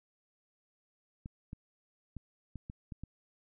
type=clicks; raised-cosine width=5 ms; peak=-30 dBFS; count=7; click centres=1.259 / 1.531 / 2.167 / 2.557 / 2.699 / 2.922 / 3.036 s; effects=none